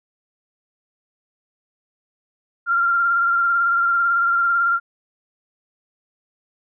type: tone with vibrato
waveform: sine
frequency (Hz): 1383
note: F6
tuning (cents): -17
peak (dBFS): -15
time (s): 2.66-4.8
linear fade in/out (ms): 50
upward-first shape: sine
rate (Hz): 18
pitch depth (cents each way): 27
effects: none